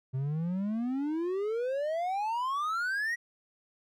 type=exponential sweep; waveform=triangle; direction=up; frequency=127.5 to 1937 Hz; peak=-27 dBFS; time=0.13-3.16 s; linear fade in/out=20 ms; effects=none